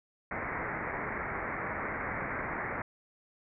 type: low-pass noise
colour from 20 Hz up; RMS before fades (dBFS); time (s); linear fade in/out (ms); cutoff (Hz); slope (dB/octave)
white; -36; 0.31-2.82; 2; 2200; 96
effects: none